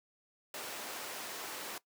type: high-pass noise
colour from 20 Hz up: pink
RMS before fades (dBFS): -43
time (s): 0.54-1.78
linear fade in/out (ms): 2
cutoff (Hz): 420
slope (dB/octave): 12
effects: noise-tail reverb RT60 0.1 s tail -19 dB re dry